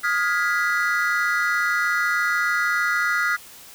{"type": "chord", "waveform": "triangle", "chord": "F half-diminished seventh", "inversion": "third", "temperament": "equal with one note detuned", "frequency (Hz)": [1244.5, 1418.1, 1661.2, 1975.5], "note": ["Eb6", "F6", "Ab6", "Cb7"], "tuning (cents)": [0, 26, 0, 0], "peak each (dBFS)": [-25, -21, -25, -23], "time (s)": [0.03, 3.37], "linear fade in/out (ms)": 20, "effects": ["white hiss -44 dBFS RMS until 3.74 s"]}